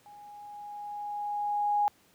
sine tone with level ramp, 826 Hz, G#5, 10 cents flat, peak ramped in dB -48 to -22 dBFS, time 0.06-1.88 s, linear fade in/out 0 ms, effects pink hiss -63 dBFS RMS until 2.14 s + high-pass 100 Hz 12 dB/octave

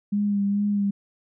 sine tone with vibrato, 202.8 Hz, G#3, 41 cents flat, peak -20 dBFS, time 0.12-0.91 s, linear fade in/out 10 ms, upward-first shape sine, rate 2.3 Hz, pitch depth 26 cents each way, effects none

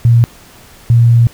sine tone pair in turn, 117.6 / 117.6 Hz, A#2 / A#2, +16 / +16 cents, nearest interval unison, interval 0 cents, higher neither, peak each -4 dBFS, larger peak neither, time 0.05-0.24 / 0.9-1.27 s, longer second, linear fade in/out 0 ms, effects pink hiss -40 dBFS RMS until 1.33 s

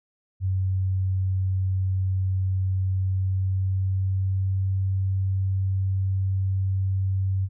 sine tone with pitch glide, 94.4 to 95.72 Hz, F#2 to G2, +35 to -41 cents, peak -21 dBFS, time 0.4-7.49 s, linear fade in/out 50 ms, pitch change +24 cents, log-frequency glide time 2.87-4.69 s, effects none

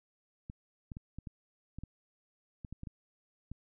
clicks, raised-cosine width 5 ms, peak -30 dBFS, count 12, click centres 0.499 / 0.918 / 0.969 / 1.186 / 1.272 / 1.786 / 1.836 / 2.648 / 2.726 / 2.834 / 2.872 / 3.516 s, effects none

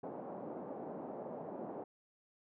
white band-pass noise, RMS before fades -45 dBFS, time 0.03-1.84 s, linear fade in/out 5 ms, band 170 to 730 Hz, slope 24 dB/octave, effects none

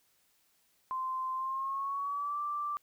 sine tone with pitch glide, 1040 to 1174.1 Hz, C6 to D6, -11 to -1 cents, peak -32 dBFS, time 0.91-2.77 s, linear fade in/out 0 ms, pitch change +210 cents, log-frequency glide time 1.34-2.4 s, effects white hiss -71 dBFS RMS until 2.82 s

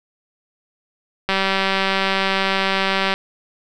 click train, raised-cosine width 0.3 ms, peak -3 dBFS, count 358, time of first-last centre 1.29-3.14 s, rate 193 Hz, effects none

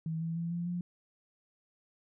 sine tone with pitch steps, 161.2 / 164.78 / 168.43 / 172.17 / 175.99 Hz, E3 / E3 / E3 / F3 / F3, -38 / 0 / +38 / -24 / +14 cents, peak -32 dBFS, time 0.06-0.81 s, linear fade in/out 2 ms, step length 150 ms, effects none

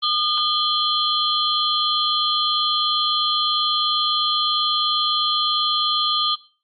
sine tone cluster, 1217 / 3126 / 3365 / 4137 Hz, D#6 / G7 / G#7 / C8, -39 / -6 / +22 / -20 cents, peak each -23 dBFS, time 0.02-6.36 s, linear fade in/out 20 ms, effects noise-tail reverb RT60 0.4 s tail -20 dB re dry + Opus 32 kbps

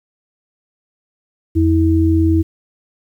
sine tone pair together, 85.66 / 323.4 Hz, F2 / E4, -33 / -33 cents, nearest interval octave + major seventh, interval 2300 cents, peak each -13 dBFS, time 1.55-2.43 s, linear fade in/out 20 ms, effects 8-bit

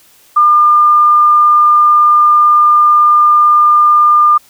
sine tone, 1203 Hz, D6, 41 cents sharp, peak -4 dBFS, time 0.36-4.38 s, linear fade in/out 10 ms, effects white hiss -46 dBFS RMS until 4.49 s

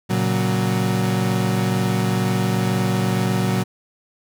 35% pulse chord, F# major, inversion first, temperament equal, 116.54 / 138.59 / 185 Hz, A#2 / C#3 / F#3, 0 / 0 / 0 cents, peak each -20 / -25 / -19 dBFS, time 0.09-3.64 s, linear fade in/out 20 ms, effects none

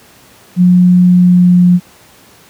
sine tone with pitch glide, 179.6 to 177.95 Hz, F3 to F3, +49 to +33 cents, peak -3 dBFS, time 0.56-1.8 s, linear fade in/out 50 ms, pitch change -16 cents, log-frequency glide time 1.03-1.67 s, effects pink hiss -42 dBFS RMS until 2.49 s + high-pass 100 Hz 12 dB/octave

